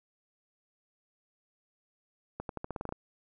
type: accelerating click train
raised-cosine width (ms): 1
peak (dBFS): -22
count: 10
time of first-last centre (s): 2.4-2.924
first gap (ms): 92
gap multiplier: 0.88
effects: none